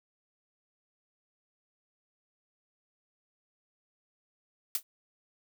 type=noise with exponential decay; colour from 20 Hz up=blue; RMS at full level=-25 dBFS; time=4.75-4.83 s; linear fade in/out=1 ms; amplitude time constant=16 ms; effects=none